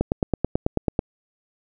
click train, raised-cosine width 2 ms, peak -6 dBFS, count 10, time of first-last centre 0.01-0.991 s, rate 9.17 Hz, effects none

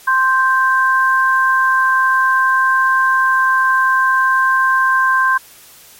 sine tone pair together, 1050.1 / 1568 Hz, C6 / G6, +6 / 0 cents, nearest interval perfect fifth, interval 694 cents, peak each -13 dBFS, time 0.07-5.38 s, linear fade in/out 10 ms, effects white hiss -42 dBFS RMS until 5.99 s + MP3 64 kbps

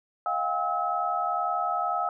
sine tone cluster, 645 / 716 / 798 / 1291 Hz, E5 / F5 / G5 / E6, -38 / +43 / +31 / -37 cents, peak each -37 / -29 / -32 / -28 dBFS, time 0.26-2.09 s, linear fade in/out 2 ms, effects none

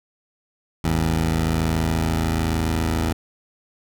15% pulse tone pair together, 54.01 / 81.1 Hz, A1 / E2, -31 / -28 cents, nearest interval perfect fifth, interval 703 cents, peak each -19 / -14 dBFS, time 0.84-3.13 s, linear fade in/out 5 ms, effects none

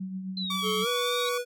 sine tone with tremolo, 188.4 Hz, F#3, 32 cents sharp, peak -30 dBFS, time 0-0.85 s, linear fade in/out 10 ms, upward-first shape triangle, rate 7.7 Hz, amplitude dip 50%
sine exponential two-way sweep, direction down then up, 4117 to 3136 to 3839 Hz, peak -31 dBFS, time 0.37-1.29 s, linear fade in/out 2 ms, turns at 0.69 s
sawtooth tone with vibrato, 1138 Hz, C#6, 45 cents sharp, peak -27 dBFS, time 0.5-1.38 s, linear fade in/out 5 ms, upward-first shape triangle, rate 3.5 Hz, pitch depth 25 cents each way
square tone with pitch glide, 430 to 488.3 Hz, A4 to B4, -40 to -20 cents, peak -29 dBFS, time 0.62-1.45 s, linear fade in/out 50 ms, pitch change +220 cents, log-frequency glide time 0.81-0.88 s
effects none

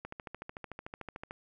click train, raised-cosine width 0.5 ms, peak -26 dBFS, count 18, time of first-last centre 0.05-1.309 s, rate 13.5 Hz, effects none

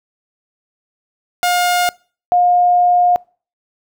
sawtooth / sine tone pair in turn, 712 / 712 Hz, F5 / F5, +33 / +33 cents, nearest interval unison, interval 0 cents, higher neither, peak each -9 dBFS, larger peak neither, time 1.43-1.89 / 2.32-3.16 s, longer second, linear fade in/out 0 ms, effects noise-tail reverb RT60 0.4 s tail -25 dB re dry

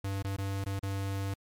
square tone with dropouts, 98 Hz, G2, in tune, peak -32 dBFS, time 0.04-1.34 s, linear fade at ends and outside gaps 5 ms, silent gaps 0.225-0.245 / 0.365-0.383 / 0.642-0.661 / 0.793-0.83 s, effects MP3 96 kbps

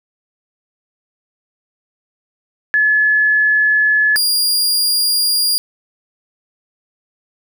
sine / sawtooth tone pair in turn, 1713 / 4823 Hz, A6 / D8, -47 / +45 cents, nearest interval octave + tritone, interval 1792 cents, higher second, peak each -10 dBFS, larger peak neither, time 2.74-4.16 / 4.16-5.58 s, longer neither, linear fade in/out 0 ms, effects none

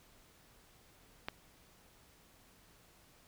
click, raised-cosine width 0.3 ms, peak -21 dBFS, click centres 1.285 s, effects pink hiss -64 dBFS RMS until 3.27 s

